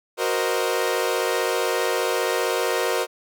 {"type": "chord", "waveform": "sawtooth", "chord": "C half-diminished seventh", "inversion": "second", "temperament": "equal with one note detuned", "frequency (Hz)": [370, 466.2, 521.4, 622.3], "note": ["Gb4", "Bb4", "C5", "Eb5"], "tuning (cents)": [0, 0, -6, 0], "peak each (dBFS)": [-23, -21, -23, -25], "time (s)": [0.17, 3.07], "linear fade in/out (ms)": 50, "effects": []}